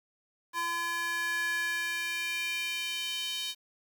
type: tone with high-pass filter sweep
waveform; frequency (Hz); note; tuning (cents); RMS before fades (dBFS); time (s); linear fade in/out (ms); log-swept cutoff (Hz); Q
square; 340; F4; -46; -33; 0.53-3.55; 50; 1200 to 3400; 3.8
effects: 9-bit